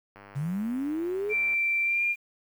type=click train; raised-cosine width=0.5 ms; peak=-32 dBFS; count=139; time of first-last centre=0.16-1.54 s; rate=100 Hz
type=linear sweep; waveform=sine; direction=up; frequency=130.81 to 433.4 Hz; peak=-27 dBFS; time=0.35-1.34 s; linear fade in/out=20 ms
type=tone with pitch glide; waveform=sine; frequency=2349 to 2398 Hz; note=D7 to D7; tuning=0 to +36 cents; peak=-23 dBFS; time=1.29-2.16 s; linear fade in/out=50 ms; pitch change=+36 cents; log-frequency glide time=1.83-2.02 s
effects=9-bit